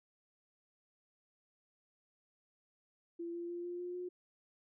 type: tone with pitch steps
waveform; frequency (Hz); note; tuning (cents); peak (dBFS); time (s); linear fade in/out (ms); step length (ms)
sine; 340 / 343.8 / 347.5 / 351.4 / 355.3 / 359.2; F4 / F4 / F4 / F4 / F4 / F4; -46 / -27 / -9 / +11 / +30 / +49; -39; 3.19-4.09; 10; 150
effects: none